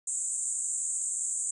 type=band-pass noise; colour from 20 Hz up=white; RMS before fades=-32 dBFS; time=0.07-1.51 s; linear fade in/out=5 ms; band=7000 to 8700 Hz; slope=96 dB/octave; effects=none